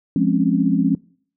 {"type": "chord", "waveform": "sine", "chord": "Db major seventh", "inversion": "first", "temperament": "equal", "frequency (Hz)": [174.61, 207.7, 261.6, 277.2], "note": ["F3", "Ab3", "C4", "Db4"], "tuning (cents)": [0, 0, 0, 0], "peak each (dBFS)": -20, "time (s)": [0.16, 0.95], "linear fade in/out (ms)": 2, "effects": ["noise-tail reverb RT60 0.5 s tail -23 dB re dry"]}